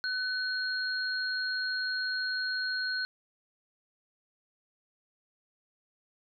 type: tone pair together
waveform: sine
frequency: 1506 / 4252 Hz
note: F#6 / C8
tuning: +30 / +27 cents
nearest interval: octave + tritone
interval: 1797 cents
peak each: -31 / -34 dBFS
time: 0.04-3.05 s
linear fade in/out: 0 ms
effects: none